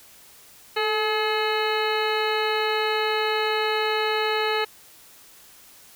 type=harmonic tone with a mistuned harmonic; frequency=426.9 Hz; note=G#4; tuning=48 cents sharp; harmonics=1 / 2 / 3 / 4 / 5 / 6 / 7 / 9 / 10; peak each=-25 / -28 / -30 / -31 / -32 / -33 / -33 / -35 / -35 dBFS; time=0.76-4.65 s; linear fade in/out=10 ms; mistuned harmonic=1; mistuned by=+37 cents; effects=white hiss -50 dBFS RMS until 5.95 s